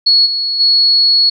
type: tone with level steps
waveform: sine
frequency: 4360 Hz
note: C#8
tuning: 29 cents flat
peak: -6 / -14 / -7 dBFS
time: 0.06-1.3 s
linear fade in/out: 10 ms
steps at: 0.25 / 0.59 s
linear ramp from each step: 20 ms
effects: none